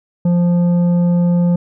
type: tone with tanh clipping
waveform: triangle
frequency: 174.61 Hz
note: F3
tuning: in tune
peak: -12 dBFS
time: 0.25-1.56 s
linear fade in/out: 5 ms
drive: 12 dB
effects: none